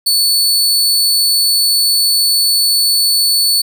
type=tone; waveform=sawtooth; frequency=4453 Hz; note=C#8; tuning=7 cents sharp; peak=-7 dBFS; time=0.06-3.62 s; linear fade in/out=10 ms; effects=none